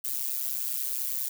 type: noise with amplitude modulation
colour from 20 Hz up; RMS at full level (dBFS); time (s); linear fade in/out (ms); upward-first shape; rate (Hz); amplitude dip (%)
violet; -27; 0.04-1.29; 10; sine; 130; 95
effects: none